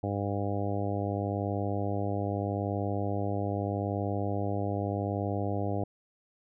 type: harmonic tone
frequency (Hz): 100.8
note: G2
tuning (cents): +49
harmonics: 1 / 2 / 3 / 4 / 5 / 6 / 7 / 8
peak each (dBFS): -32 / -37 / -36 / -39 / -38 / -39 / -38 / -42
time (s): 0.03-5.84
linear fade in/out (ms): 5
effects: none

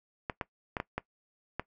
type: clicks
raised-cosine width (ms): 0.5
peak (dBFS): -17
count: 6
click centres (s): 0.298 / 0.412 / 0.768 / 0.801 / 0.98 / 1.596
effects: noise-tail reverb RT60 0.1 s tail -19 dB re dry

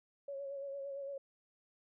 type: tone with vibrato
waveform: sine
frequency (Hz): 555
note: C#5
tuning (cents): +2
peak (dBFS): -40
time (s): 0.28-1.18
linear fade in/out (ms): 5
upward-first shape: sine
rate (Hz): 8.8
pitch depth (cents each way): 33
effects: none

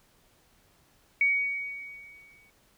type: tone with exponential decay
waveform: sine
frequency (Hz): 2248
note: C#7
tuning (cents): +24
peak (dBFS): -19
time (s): 1.21-2.5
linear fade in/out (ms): 2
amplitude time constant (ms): 280
effects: pink hiss -64 dBFS RMS until 2.77 s

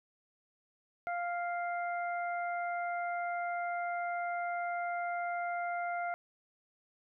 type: harmonic tone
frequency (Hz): 698.5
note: F5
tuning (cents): 0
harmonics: 1 / 2 / 3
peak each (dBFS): -34 / -40 / -44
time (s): 1.07-6.14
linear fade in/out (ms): 0
effects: none

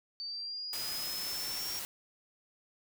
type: linear sweep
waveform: sine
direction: up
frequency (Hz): 4575 to 5588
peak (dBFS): -37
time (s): 0.2-1.79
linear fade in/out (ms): 0
type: noise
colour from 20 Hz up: white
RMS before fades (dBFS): -40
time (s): 0.73-1.85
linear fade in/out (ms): 0
effects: none

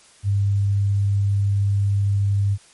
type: tone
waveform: sine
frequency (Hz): 100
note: G2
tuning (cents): +35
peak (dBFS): -16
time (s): 0.23-2.58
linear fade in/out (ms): 50
effects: white hiss -51 dBFS RMS until 2.73 s + MP3 48 kbps

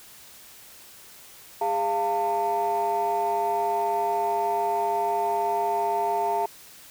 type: tone cluster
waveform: sine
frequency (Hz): 407.6 / 693 / 899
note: G#4 / F5 / A5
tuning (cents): -32 / -14 / +37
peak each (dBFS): -28 / -25 / -24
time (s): 1.61-6.46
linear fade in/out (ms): 5
effects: tanh soft clip ceiling -17 dBFS + white hiss -48 dBFS RMS until 6.9 s

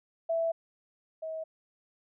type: tone pair in turn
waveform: sine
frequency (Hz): 661 / 639.2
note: E5 / D#5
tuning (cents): +5 / +47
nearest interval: minor second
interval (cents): 58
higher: first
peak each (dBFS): -26 / -34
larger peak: first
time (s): 0.29-0.52 / 1.22-1.44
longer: first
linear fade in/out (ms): 10
effects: none

